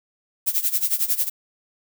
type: noise with tremolo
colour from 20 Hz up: violet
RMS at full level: -19 dBFS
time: 0.46-1.3 s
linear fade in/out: 20 ms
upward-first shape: sine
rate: 11 Hz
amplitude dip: 85%
effects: none